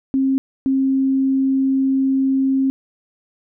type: tone bursts at uneven times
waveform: sine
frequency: 267.6 Hz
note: C4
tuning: 39 cents sharp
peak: -14 dBFS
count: 2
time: 0.14-0.38 / 0.66-2.7 s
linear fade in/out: 0 ms
effects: none